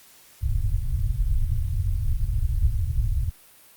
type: low-pass noise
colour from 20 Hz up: pink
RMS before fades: -23 dBFS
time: 0.41-3.31 s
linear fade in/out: 20 ms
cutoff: 120 Hz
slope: 48 dB/octave
effects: white hiss -52 dBFS RMS until 3.76 s + Opus 48 kbps